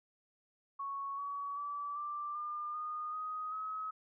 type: tone with pitch steps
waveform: sine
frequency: 1108.7 / 1131.3 / 1154.4 / 1178 / 1202.1 / 1226.6 / 1251.7 / 1277.2 Hz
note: C#6 / C#6 / D6 / D6 / D6 / D#6 / D#6 / D#6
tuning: 0 / +35 / -30 / +5 / +40 / -25 / +10 / +45 cents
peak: -37 dBFS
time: 0.79-3.91 s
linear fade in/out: 10 ms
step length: 390 ms
effects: none